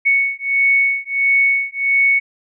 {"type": "beating tone pair", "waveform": "sine", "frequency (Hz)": [2217, 2218.5], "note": ["C#7", "C#7"], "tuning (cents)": [0, 1], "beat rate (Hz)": 1.5, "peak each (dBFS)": -16, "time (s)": [0.05, 2.2], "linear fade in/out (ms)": 20, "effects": []}